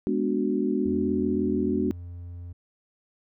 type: chord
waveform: sine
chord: G# half-diminished seventh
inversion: none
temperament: equal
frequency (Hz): 207.7 / 246.9 / 293.7 / 370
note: G#3 / B3 / D4 / F#4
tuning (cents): 0 / 0 / 0 / 0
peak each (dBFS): -28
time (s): 0.07-1.91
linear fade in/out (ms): 0
type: tone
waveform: triangle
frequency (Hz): 87.31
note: F2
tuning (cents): 0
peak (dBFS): -34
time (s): 0.85-2.53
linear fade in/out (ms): 10
effects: none